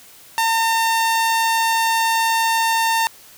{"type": "tone", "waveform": "sawtooth", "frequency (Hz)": 907, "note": "A#5", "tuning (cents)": -48, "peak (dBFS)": -12, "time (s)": [0.38, 3.07], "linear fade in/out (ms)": 0, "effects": ["white hiss -45 dBFS RMS until 3.37 s"]}